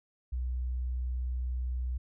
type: tone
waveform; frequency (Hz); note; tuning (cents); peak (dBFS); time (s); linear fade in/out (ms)
sine; 62.3; B1; +16; -30; 0.32-1.98; 10
effects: none